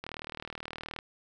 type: click train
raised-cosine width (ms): 0.3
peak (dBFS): -22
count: 38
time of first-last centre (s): 0.04-0.989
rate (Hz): 39
effects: none